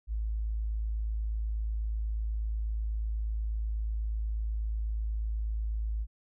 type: tone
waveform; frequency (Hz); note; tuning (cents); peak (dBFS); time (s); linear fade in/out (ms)
sine; 54.1; A1; -29; -29; 0.07-6.07; 50
effects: none

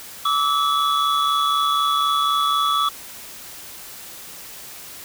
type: tone cluster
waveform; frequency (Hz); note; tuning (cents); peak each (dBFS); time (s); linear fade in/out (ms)
triangle; 1154 / 1298 / 3398; D6 / E6 / G#7; -31 / -27 / +39; -18 / -20 / -22; 0.25-2.89; 5
effects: white hiss -38 dBFS RMS until 5.04 s

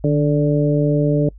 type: harmonic tone with a mistuned harmonic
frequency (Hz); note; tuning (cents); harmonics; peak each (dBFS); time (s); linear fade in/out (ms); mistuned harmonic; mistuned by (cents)
146.2; D3; -7; 1 / 2 / 3 / 4; -16 / -19 / -21 / -22; 0.04-1.29; 2; 1; +46
effects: noise-tail reverb RT60 0.1 s tail -26 dB re dry + added 50 Hz sine -37 dBFS peak until 1.38 s

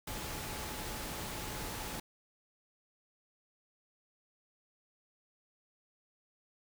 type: tone in noise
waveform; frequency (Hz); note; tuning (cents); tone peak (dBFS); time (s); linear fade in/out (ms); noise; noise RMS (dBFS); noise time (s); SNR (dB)
sine; 856; A5; -48; -51; 0.07-2; 5; pink; -41; 0.07-2; -13
effects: none

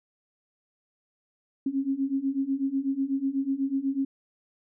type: beating tone pair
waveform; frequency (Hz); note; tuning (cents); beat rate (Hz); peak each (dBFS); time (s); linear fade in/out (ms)
sine; 267.2 / 275.3; C4 / C#4; +36 / -12; 8.1; -29 / -27; 1.66-4.05; 5
effects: none

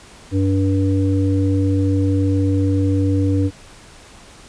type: harmonic tone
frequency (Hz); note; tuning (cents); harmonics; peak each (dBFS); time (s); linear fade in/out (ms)
96.4; G2; -28; 1 / 3 / 5; -16 / -18 / -26; 0.31-3.51; 50
effects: pink hiss -43 dBFS RMS until 4.48 s + resampled to 22050 Hz

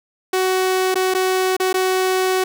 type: tone with dropouts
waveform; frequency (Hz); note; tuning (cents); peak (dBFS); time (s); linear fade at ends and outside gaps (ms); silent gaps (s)
sawtooth; 373.7; F#4; +17; -12; 0.33-2.44; 5; 0.944-0.955 / 1.14-1.147 / 1.567-1.599 / 1.729-1.741
effects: none

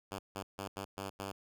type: tone bursts at uneven times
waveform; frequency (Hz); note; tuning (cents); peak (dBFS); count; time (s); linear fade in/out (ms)
5% pulse; 98; G2; 0; -28; 6; 0.11-0.19 / 0.35-0.43 / 0.58-0.68 / 0.76-0.85 / 0.97-1.1 / 1.19-1.32; 10
effects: none

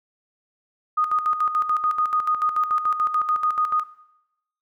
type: tone with tremolo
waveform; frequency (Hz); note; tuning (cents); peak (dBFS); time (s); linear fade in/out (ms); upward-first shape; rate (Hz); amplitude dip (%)
sine; 1238; D#6; -9; -17; 0.97-3.84; 10; square; 6.9; 60
effects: noise-tail reverb RT60 0.9 s tail -18 dB re dry

